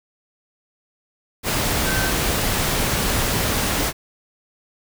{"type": "tone in noise", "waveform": "sine", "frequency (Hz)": 1544, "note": "G6", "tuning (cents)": -27, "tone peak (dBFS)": -25, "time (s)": [1.84, 2.13], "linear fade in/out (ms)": 50, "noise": "pink", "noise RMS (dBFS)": -21, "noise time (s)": [1.43, 3.93], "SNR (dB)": -7, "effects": []}